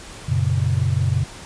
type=chord; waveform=sine; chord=F# major; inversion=none; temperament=equal with one note detuned; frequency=92.5 / 118.51 / 138.59 Hz; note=F#2 / A#2 / C#3; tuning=0 / +29 / 0 cents; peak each=-21 dBFS; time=0.28-1.24 s; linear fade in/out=10 ms; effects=pink hiss -38 dBFS RMS until 1.45 s + resampled to 22050 Hz